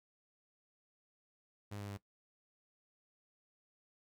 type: tone with pitch steps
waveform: sawtooth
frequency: 102.8 / 101.44 / 100.1 Hz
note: G#2 / G#2 / G2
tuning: -17 / -40 / +37 cents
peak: -39 dBFS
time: 1.71-1.974 s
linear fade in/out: 10 ms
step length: 88 ms
effects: noise-tail reverb RT60 0.1 s tail -18 dB re dry